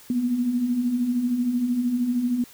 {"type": "beating tone pair", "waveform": "sine", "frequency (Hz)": [233.1, 246.1], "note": ["A#3", "B3"], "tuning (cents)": [0, -6], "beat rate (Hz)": 13, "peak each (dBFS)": [-30, -21], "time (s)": [0.1, 2.44], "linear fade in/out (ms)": 2, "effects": ["white hiss -49 dBFS RMS until 2.53 s"]}